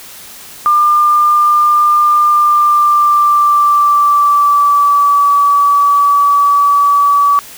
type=tone with pitch glide; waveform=sine; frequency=1199 to 1145.5 Hz; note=D6 to D6; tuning=+36 to -44 cents; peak=-6 dBFS; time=0.66-7.39 s; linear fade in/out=0 ms; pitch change=-80 cents; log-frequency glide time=2.24-5.29 s; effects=white hiss -33 dBFS RMS until 7.57 s